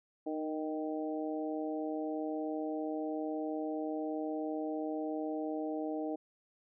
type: harmonic tone with a mistuned harmonic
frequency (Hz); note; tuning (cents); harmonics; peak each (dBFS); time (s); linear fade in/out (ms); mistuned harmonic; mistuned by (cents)
155.9; D#3; +4; 2 / 3 / 4 / 5; -36 / -41 / -41 / -44; 0.26-6.16; 10; 2; -17
effects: none